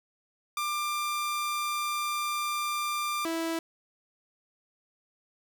sawtooth tone pair in turn, 1190 / 328.7 Hz, D6 / E4, +22 / -5 cents, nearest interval octave + minor seventh, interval 2227 cents, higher first, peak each -25 dBFS, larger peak neither, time 0.57-3.25 / 3.25-3.59 s, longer first, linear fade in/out 2 ms, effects none

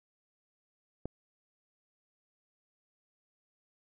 click, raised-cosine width 2 ms, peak -23 dBFS, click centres 1.056 s, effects none

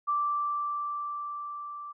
sine tone with level ramp, 1171 Hz, D6, 5 cents flat, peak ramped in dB -24 to -38 dBFS, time 0.07-1.93 s, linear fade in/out 20 ms, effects none

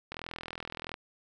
click train, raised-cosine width 0.3 ms, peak -22 dBFS, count 35, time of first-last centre 0.12-0.941 s, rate 41.4 Hz, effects none

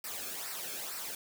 white noise with flanger, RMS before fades -40 dBFS, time 0.04-1.15 s, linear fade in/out 2 ms, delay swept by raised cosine 0.29 to 1.05 ms, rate 2.2 Hz, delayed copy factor -0.65, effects none

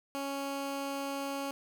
15% pulse tone, 277.2 Hz, C#4, in tune, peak -28 dBFS, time 0.15-1.51 s, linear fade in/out 0 ms, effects none

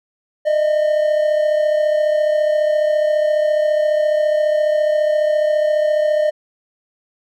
triangle tone pair together, 606.4 / 641 Hz, D#5 / E5, -45 / -49 cents, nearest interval minor second, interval 96 cents, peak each -12 / -20 dBFS, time 0.45-6.31 s, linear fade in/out 20 ms, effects none

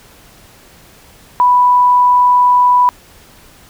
sine tone, 987.8 Hz, B5, in tune, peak -6 dBFS, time 1.4-2.89 s, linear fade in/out 0 ms, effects pink hiss -43 dBFS RMS until 3.69 s

